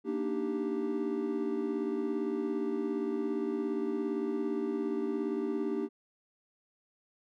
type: chord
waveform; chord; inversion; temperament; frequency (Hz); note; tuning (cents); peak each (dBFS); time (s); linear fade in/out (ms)
triangle; Eb major seventh; second; equal; 233.1 / 293.7 / 311.1 / 392; Bb3 / D4 / Eb4 / G4; 0 / 0 / 0 / 0; -35 / -34 / -36 / -32; 0.04-5.89; 50
effects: none